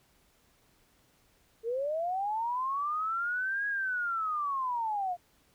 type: linear two-way sweep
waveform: sine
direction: up then down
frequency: 440 to 1661.2 to 689 Hz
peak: -29 dBFS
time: 1.63-5.17 s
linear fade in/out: 50 ms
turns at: 3.67 s
effects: pink hiss -67 dBFS RMS until 5.54 s